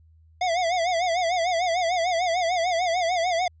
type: tone with vibrato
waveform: square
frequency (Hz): 698.5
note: F5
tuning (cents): 0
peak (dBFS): -22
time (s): 0.41-3.48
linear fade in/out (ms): 5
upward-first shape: sine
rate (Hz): 6.7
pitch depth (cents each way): 110
effects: added 80 Hz sine -52 dBFS peak until 3.6 s + resampled to 16000 Hz